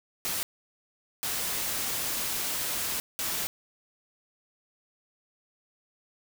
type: noise bursts at uneven times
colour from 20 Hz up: white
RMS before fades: -31 dBFS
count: 3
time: 0.25-0.43 / 1.23-3 / 3.19-3.47 s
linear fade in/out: 0 ms
effects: none